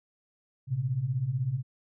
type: beating tone pair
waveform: sine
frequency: 116.54 / 132.54 Hz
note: A#2 / C3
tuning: 0 / +23 cents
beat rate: 16 Hz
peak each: -32 / -28 dBFS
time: 0.67-1.63 s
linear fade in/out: 50 ms
effects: none